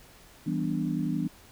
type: chord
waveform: sine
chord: E minor seventh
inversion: none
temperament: equal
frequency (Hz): 164.81 / 196 / 246.9 / 293.7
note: E3 / G3 / B3 / D4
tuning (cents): 0 / 0 / 0 / 0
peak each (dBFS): -31 / -33 / -32 / -32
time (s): 0.46-1.28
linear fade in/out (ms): 10
effects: pink hiss -54 dBFS RMS until 1.51 s